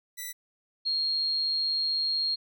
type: tone pair in turn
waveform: 5% pulse / sine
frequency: 1975.5 / 4251 Hz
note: B6 / C8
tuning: 0 / +27 cents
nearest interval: octave + minor second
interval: 1327 cents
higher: second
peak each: -25 dBFS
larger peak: neither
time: 0.17-0.33 / 0.85-2.36 s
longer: second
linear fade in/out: 20 ms
effects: none